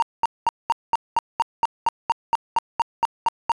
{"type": "tone bursts", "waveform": "triangle", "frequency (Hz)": 925, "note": "A#5", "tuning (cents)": -14, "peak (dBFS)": -13, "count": 16, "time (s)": [0, 3.518], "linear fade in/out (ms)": 0, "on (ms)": 23, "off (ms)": 210, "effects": ["resampled to 22050 Hz"]}